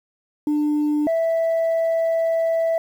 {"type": "tone pair in turn", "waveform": "sine", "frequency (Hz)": [298, 658.1], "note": ["D4", "E5"], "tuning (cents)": [25, -3], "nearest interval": "octave + major second", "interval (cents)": 1372, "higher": "second", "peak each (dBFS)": -15, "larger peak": "neither", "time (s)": [[0.47, 1.07], [1.07, 2.78]], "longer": "second", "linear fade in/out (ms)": 2, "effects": ["tanh soft clip ceiling -16 dBFS", "8-bit"]}